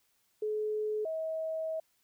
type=tone pair in turn; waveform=sine; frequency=427.2 / 640.1 Hz; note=G#4 / D#5; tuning=+49 / +49 cents; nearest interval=perfect fifth; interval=700 cents; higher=second; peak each=-30 / -32 dBFS; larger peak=first; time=0.42-1.05 / 1.05-1.8 s; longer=second; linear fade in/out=5 ms; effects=white hiss -73 dBFS RMS until 2.03 s